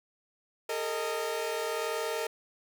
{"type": "chord", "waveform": "sawtooth", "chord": "Ab suspended second", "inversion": "none", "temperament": "equal with one note detuned", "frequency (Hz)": [415.3, 456, 622.3], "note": ["Ab4", "Bb4", "Eb5"], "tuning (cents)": [0, -38, 0], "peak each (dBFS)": [-35, -29, -32], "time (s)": [0.69, 2.27], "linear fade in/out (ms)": 5, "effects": []}